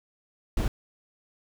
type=noise; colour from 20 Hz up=brown; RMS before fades=-25 dBFS; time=0.57-0.68 s; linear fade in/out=2 ms; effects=none